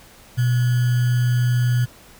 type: tone with sample-and-hold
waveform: sine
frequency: 122.5 Hz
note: B2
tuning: 14 cents flat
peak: -15 dBFS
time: 0.37-1.86 s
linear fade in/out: 20 ms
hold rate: 1575 Hz
effects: pink hiss -47 dBFS RMS until 2.19 s